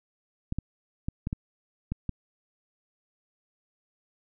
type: clicks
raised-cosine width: 5 ms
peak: -17 dBFS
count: 7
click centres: 0.524 / 0.586 / 1.085 / 1.271 / 1.329 / 1.92 / 2.093 s
effects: none